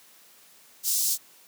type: high-pass noise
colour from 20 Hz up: pink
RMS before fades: -25 dBFS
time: 0.83-1.18 s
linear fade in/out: 50 ms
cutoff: 5200 Hz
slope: 24 dB/octave
effects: white hiss -55 dBFS RMS until 1.47 s + high-pass 150 Hz 12 dB/octave